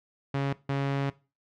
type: tone bursts at uneven times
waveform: sawtooth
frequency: 138.59 Hz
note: C#3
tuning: in tune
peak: -22 dBFS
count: 2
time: 0.34-0.53 / 0.69-1.1 s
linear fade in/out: 5 ms
effects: noise-tail reverb RT60 0.3 s tail -19 dB re dry + low-pass 3000 Hz 12 dB/octave